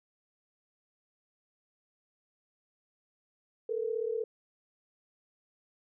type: tone pair together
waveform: sine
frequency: 441.2 / 477.5 Hz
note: A4 / A#4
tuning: +5 / +42 cents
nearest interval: minor second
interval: 137 cents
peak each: -32 / -34 dBFS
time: 3.69-4.24 s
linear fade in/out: 5 ms
effects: none